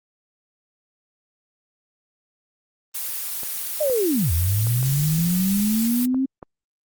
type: noise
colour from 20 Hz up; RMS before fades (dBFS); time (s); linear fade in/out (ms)
blue; -28; 2.94-6.06; 10
type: clicks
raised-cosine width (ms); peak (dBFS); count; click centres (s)
1; -22; 6; 3.433 / 3.899 / 4.67 / 4.829 / 6.145 / 6.428
type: linear two-way sweep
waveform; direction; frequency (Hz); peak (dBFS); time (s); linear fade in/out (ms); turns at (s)
sine; down then up; 627 to 79.4 to 269.4; -18; 3.8-6.26; 10; 4.32
effects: Opus 24 kbps

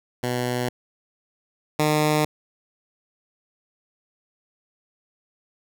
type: tone pair in turn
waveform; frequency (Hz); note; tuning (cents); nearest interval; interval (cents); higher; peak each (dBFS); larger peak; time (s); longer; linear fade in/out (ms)
10% pulse; 123.7 / 152.07; B2 / D#3; +3 / -39; major third; 358; second; -15 / -10; second; 0.23-0.69 / 1.79-2.25; neither; 5
effects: none

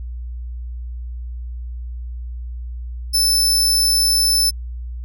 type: tone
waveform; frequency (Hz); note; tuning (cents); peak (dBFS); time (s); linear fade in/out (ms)
sawtooth; 5274; E8; 0; -11; 3.13-4.51; 20
effects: added 60 Hz sine -26 dBFS peak until 5.04 s

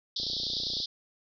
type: band-pass noise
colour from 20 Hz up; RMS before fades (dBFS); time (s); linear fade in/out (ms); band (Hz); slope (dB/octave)
white; -33; 0.16-0.86; 5; 3400 to 5200; 96
type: click train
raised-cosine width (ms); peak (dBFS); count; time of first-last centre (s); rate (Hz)
2; -31; 19; 0.2-0.802; 29.9
effects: none

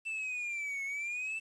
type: linear two-way sweep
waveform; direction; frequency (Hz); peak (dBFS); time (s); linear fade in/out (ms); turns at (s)
triangle; down then up; 2668 to 2182 to 2668; -33; 0.05-1.4; 20; 0.84
effects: resampled to 24000 Hz + 10-bit

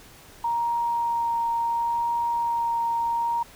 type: tone with vibrato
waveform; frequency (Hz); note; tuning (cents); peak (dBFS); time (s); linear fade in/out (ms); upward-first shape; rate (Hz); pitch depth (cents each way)
sine; 935; A#5; +5; -22; 0.44-3.43; 5; sine; 0.71; 9
effects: pink hiss -49 dBFS RMS until 3.55 s

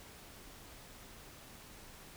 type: silence
effects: pink hiss -54 dBFS RMS until 2.16 s

